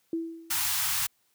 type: tone with exponential decay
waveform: sine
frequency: 329.6 Hz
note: E4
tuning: in tune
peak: -25 dBFS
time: 0.13-0.73 s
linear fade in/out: 2 ms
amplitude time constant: 130 ms
type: band-stop noise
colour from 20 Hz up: white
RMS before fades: -28 dBFS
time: 0.5-1.07 s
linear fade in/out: 10 ms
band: 140 to 790 Hz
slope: 48 dB/octave
effects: white hiss -70 dBFS RMS until 1.34 s + high-pass 60 Hz 12 dB/octave